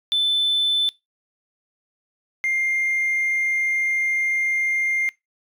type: tone pair in turn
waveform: triangle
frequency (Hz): 3520 / 2109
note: A7 / C7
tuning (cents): 0 / +13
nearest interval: major sixth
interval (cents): 887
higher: first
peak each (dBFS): -14 / -17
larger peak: first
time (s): 0.12-0.89 / 2.44-5.09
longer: second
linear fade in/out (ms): 0
effects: noise-tail reverb RT60 0.2 s tail -24 dB re dry + tanh soft clip ceiling -14 dBFS